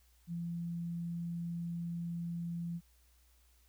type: tone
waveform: sine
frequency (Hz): 170.3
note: F3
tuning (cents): -43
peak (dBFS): -36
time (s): 0.27-2.81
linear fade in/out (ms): 50
effects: added 60 Hz sine -65 dBFS peak until 3.68 s + white hiss -71 dBFS RMS until 3.68 s